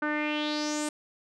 sawtooth tone with low-pass filter sweep, 300 Hz, D4, 37 cents sharp, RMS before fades -30 dBFS, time 0.02-0.89 s, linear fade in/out 5 ms, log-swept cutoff 1500 to 8800 Hz, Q 4.7, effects none

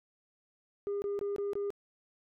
sine tone bursts, 404.2 Hz, G#4, 47 cents flat, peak -29 dBFS, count 5, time 0.87-1.704 s, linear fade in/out 0 ms, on 150 ms, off 21 ms, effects tanh soft clip ceiling -30 dBFS

